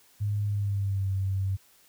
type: tone with pitch glide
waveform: sine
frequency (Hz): 103.2 to 96.29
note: G#2 to G2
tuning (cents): -10 to -30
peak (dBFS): -25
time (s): 0.2-1.57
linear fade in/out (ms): 20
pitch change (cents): -120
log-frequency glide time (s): 0.45-1.1
effects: white hiss -60 dBFS RMS until 1.88 s